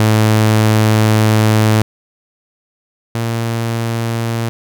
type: tone pair in turn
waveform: sawtooth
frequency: 108.8 / 115.08 Hz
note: A2 / A#2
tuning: -19 / -22 cents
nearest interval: minor second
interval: 97 cents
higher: second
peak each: -5 / -12 dBFS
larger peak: first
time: 0-1.82 / 3.15-4.49 s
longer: first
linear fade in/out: 0 ms
effects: none